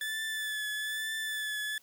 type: tone with vibrato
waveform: 30% pulse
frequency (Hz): 1738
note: A6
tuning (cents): -22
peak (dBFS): -30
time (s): 0.01-1.78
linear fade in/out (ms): 2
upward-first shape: triangle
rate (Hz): 1.1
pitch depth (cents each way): 31
effects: white hiss -63 dBFS RMS until 1.82 s